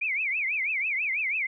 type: tone with vibrato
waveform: sine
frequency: 2317 Hz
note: D7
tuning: 24 cents flat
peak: -25 dBFS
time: 0.01-1.47 s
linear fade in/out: 10 ms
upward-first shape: triangle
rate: 6.1 Hz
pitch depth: 250 cents each way
effects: none